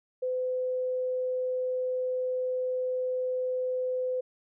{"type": "tone", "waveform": "sine", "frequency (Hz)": 508, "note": "B4", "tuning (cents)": 49, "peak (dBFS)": -27, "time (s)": [0.22, 4.21], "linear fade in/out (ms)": 10, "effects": []}